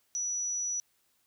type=tone; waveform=sine; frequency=5890 Hz; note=F#8; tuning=9 cents flat; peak=-30 dBFS; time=0.15-0.8 s; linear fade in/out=0 ms; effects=white hiss -72 dBFS RMS until 1.26 s